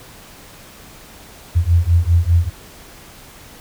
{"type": "beating tone pair", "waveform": "sine", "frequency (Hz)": [83.1, 88.1], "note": ["E2", "F2"], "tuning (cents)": [15, 16], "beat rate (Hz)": 5, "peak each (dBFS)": -14, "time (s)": [1.55, 2.5], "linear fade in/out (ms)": 20, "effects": ["pink hiss -41 dBFS RMS until 3.6 s"]}